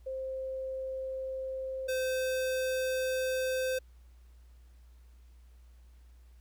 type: tone pair in turn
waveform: sine / square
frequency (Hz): 526 / 517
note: C5 / C5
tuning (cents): +9 / -21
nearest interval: unison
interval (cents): 30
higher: first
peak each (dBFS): -34 / -30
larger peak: second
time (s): 0.06-1.88 / 1.88-3.79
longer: second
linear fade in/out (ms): 10
effects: added 60 Hz sine -53 dBFS peak until 6.4 s + pink hiss -71 dBFS RMS until 6.4 s